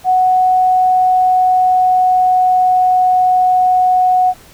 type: tone with pitch glide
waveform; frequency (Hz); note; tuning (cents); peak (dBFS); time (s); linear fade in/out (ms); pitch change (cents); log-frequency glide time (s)
sine; 740 to 735.7; F#5 to F#5; 0 to -10; -8; 0.04-4.34; 50; -10; 0.56-3.18
effects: pink hiss -42 dBFS RMS until 4.53 s